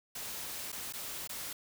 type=noise with dropouts; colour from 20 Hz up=white; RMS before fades=-41 dBFS; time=0.15-1.53 s; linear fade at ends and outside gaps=5 ms; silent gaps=0.719-0.726 / 0.926-0.935 / 1.275-1.293 s; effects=none